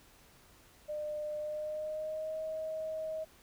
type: tone with pitch glide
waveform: sine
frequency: 602 to 631.9 Hz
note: D5 to D#5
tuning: +43 to +27 cents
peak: -35 dBFS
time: 0.88-3.25 s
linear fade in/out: 20 ms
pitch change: +84 cents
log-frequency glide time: 1.37-2.41 s
effects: pink hiss -61 dBFS RMS until 3.42 s